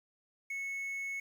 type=tone with quantisation; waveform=triangle; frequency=2200 Hz; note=C#7; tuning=14 cents flat; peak=-34 dBFS; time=0.5-1.2 s; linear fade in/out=5 ms; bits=10; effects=none